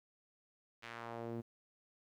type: tone with band-pass filter sweep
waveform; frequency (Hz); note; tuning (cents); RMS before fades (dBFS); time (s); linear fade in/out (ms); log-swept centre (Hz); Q
sawtooth; 116.5; A#2; -1; -45; 0.82-1.42; 20; 2500 to 260; 1.3
effects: 12-bit